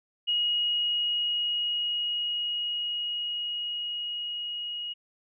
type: tone with level ramp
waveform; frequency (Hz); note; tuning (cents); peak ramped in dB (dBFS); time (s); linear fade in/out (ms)
sine; 2889; F#7; -42; -23 to -32; 0.27-4.94; 20
effects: none